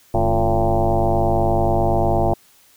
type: tone with frequency modulation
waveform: sine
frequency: 350.9 Hz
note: F4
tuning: 8 cents sharp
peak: -14 dBFS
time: 0.14-2.34 s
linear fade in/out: 5 ms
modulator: 109 Hz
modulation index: 4.3
effects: white hiss -53 dBFS RMS until 2.76 s